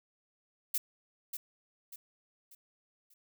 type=noise with echo; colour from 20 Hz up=violet; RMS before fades=-31 dBFS; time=0.74-0.78 s; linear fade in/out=5 ms; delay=590 ms; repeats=4; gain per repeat=-8 dB; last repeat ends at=3.14 s; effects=none